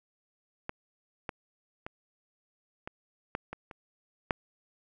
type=clicks; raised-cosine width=0.5 ms; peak=-19 / -19 / -23 / -23 / -16 / -23 / -29 / -11 dBFS; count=8; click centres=0.694 / 1.292 / 1.865 / 2.875 / 3.351 / 3.53 / 3.712 / 4.308 s; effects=none